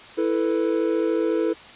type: chord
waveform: triangle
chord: E suspended fourth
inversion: none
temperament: equal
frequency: 329.6 / 440 / 493.9 Hz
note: E4 / A4 / B4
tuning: 0 / 0 / 0 cents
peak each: -21 / -22 / -24 dBFS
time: 0.17-1.54 s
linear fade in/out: 20 ms
effects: white hiss -43 dBFS RMS until 1.75 s + resampled to 8000 Hz